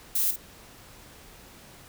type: noise with echo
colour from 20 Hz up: violet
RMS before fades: -25 dBFS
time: 0.15-0.31 s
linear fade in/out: 5 ms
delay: 51 ms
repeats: 1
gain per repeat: -9 dB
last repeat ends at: 0.361 s
effects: pink hiss -50 dBFS RMS until 1.88 s